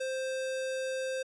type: tone with sample-and-hold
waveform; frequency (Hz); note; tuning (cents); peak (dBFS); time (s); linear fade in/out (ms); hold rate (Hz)
sine; 523.3; C5; 0; -31; 0-1.23; 10; 2100
effects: resampled to 22050 Hz